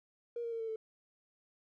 triangle tone with pitch steps, 473.1 / 465 / 457 / 449.1 / 441.4 Hz, A#4 / A#4 / A#4 / A4 / A4, +26 / -4 / -34 / +35 / +5 cents, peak -32 dBFS, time 0.36-0.76 s, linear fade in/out 5 ms, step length 80 ms, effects tanh soft clip ceiling -34 dBFS

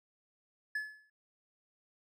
triangle tone with exponential decay, 1716 Hz, A6, 44 cents flat, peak -29 dBFS, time 0.75-1.1 s, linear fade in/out 5 ms, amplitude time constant 75 ms, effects none

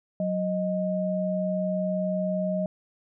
sine tone pair together, 185 / 622.3 Hz, F#3 / D#5, 0 / 0 cents, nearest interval octave + major sixth, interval 2100 cents, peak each -27 dBFS, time 0.2-2.66 s, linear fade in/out 2 ms, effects none

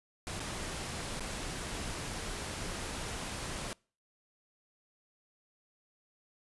pink noise with dropouts, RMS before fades -39 dBFS, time 0.27-3.73 s, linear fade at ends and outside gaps 0 ms, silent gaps 0.396-0.403 / 1.196-1.206 s, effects noise-tail reverb RT60 0.4 s tail -26 dB re dry + resampled to 24000 Hz

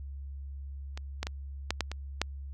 clicks, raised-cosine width 0.2 ms, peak -23 / -15 / -17 / -11 / -11 / -20 / -9 dBFS, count 7, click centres 0.975 / 1.23 / 1.269 / 1.706 / 1.807 / 1.916 / 2.216 s, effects added 69 Hz sine -38 dBFS peak until 2.53 s

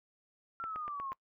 sine exponential sweep, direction down, 1369 to 1053 Hz, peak -37 dBFS, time 0.6-1.13 s, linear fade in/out 0 ms
click train, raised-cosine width 0.5 ms, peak -30 dBFS, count 5, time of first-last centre 0.64-1.12 s, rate 8.34 Hz
effects noise-tail reverb RT60 0.1 s tail -23 dB re dry

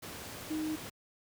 sine tone in noise, 311.1 Hz, D#4, in tune, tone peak -32 dBFS, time 0.5-0.76 s, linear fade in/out 10 ms, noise pink, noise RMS -44 dBFS, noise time 0.02-0.9 s, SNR +9 dB, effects high-pass 80 Hz 12 dB/octave

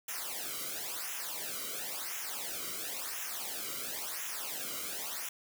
white noise with flanger, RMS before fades -39 dBFS, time 0.08-5.29 s, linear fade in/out 5 ms, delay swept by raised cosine 0.22 to 1.17 ms, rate 0.96 Hz, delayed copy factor -0.9, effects none

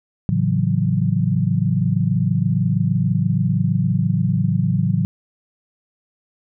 sine chord, F# minor seventh, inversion first, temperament equal, 110 / 138.59 / 164.81 / 185 Hz, A2 / C#3 / E3 / F#3, 0 / 0 / 0 / 0 cents, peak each -21 dBFS, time 0.29-5.05 s, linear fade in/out 0 ms, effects none

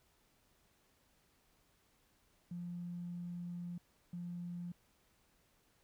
triangle tone bursts at uneven times, 174.61 Hz, F3, in tune, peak -37 dBFS, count 2, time 2.51-3.78 / 4.13-4.72 s, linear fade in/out 5 ms, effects tanh soft clip ceiling -39 dBFS + pink hiss -73 dBFS RMS until 5.83 s

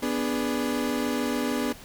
35% pulse chord, G# diminished, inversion first, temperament equal, 246.9 / 293.7 / 415.3 Hz, B3 / D4 / G#4, 0 / 0 / 0 cents, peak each -26 / -28 / -31 dBFS, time 0.02-1.73 s, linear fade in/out 10 ms, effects pink hiss -46 dBFS RMS until 1.84 s

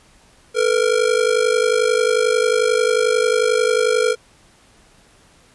square ring-modulated tone, 466.2 Hz, A#4, in tune, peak -12 dBFS, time 0.54-4.16 s, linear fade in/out 50 ms, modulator 25.6 Hz, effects pink hiss -52 dBFS RMS until 5.54 s + resampled to 24000 Hz

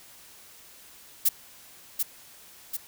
violet noise with echo, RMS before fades -20 dBFS, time 1.25-1.29 s, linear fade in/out 10 ms, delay 740 ms, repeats 2, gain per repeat -5 dB, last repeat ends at 2.77 s, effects white hiss -51 dBFS RMS until 2.87 s

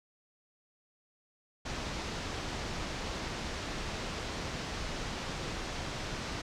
pink low-pass noise, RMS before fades -38 dBFS, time 1.65-6.42 s, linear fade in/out 10 ms, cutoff 6300 Hz, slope 24 dB/octave, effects none

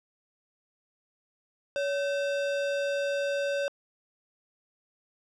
sine tone with sample-and-hold, 564 Hz, C#5, 30 cents sharp, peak -26 dBFS, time 1.76-3.68 s, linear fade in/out 0 ms, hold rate 2100 Hz, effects low-pass 5000 Hz 12 dB/octave

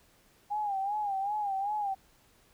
sine tone with vibrato, 809 Hz, G#5, 46 cents flat, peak -29 dBFS, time 0.5-1.95 s, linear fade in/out 20 ms, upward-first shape sine, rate 2.6 Hz, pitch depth 88 cents each way, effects pink hiss -64 dBFS RMS until 2.53 s

